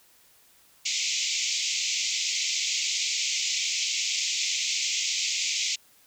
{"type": "band-pass noise", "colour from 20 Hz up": "white", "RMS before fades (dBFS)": -28, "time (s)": [0.85, 5.76], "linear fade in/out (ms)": 10, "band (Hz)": [2100, 7300], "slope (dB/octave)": 96, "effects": ["white hiss -59 dBFS RMS until 6.06 s"]}